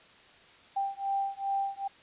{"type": "beating tone pair", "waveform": "sine", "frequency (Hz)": [787, 789.5], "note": ["G5", "G5"], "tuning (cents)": [7, 12], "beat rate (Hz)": 2.5, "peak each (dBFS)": [-32, -32], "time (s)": [0.76, 1.88], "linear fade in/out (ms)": 10, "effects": ["white hiss -56 dBFS RMS until 2.02 s", "resampled to 8000 Hz"]}